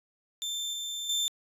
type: tone with level steps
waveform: 30% pulse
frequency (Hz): 3562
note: A7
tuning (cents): +21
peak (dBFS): -29 / -31 / -24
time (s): 0.42-1.28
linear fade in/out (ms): 0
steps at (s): 0.73 / 1.09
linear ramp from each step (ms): 5
effects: resampled to 32000 Hz